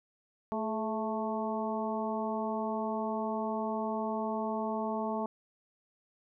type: harmonic tone with a mistuned harmonic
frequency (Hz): 220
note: A3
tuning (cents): 0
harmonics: 1 / 2 / 3 / 4 / 5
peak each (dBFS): -35 / -38 / -37 / -37 / -41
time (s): 0.52-5.26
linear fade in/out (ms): 0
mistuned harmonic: 2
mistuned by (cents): -48
effects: none